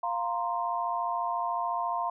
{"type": "chord", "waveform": "sine", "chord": "F suspended fourth", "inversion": "none", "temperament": "equal", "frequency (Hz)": [698.5, 932.3, 1046.5], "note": ["F5", "Bb5", "C6"], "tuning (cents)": [0, 0, 0], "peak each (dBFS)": -32, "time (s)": [0.03, 2.1], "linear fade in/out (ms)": 5, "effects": []}